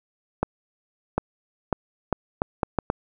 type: accelerating click train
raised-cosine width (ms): 1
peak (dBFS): -7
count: 8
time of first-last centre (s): 0.43-2.901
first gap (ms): 750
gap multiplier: 0.73
effects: none